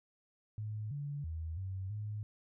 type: tone with pitch steps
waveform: sine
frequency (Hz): 107 / 143.7 / 80.7 / 95 / 105.4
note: A2 / D3 / E2 / F#2 / G#2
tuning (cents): -48 / -37 / -36 / +46 / +26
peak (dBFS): -37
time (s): 0.58-2.23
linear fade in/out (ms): 0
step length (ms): 330
effects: none